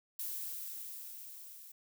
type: noise with level ramp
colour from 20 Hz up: violet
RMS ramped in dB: -39 to -53 dBFS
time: 0.19-1.72 s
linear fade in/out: 5 ms
effects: none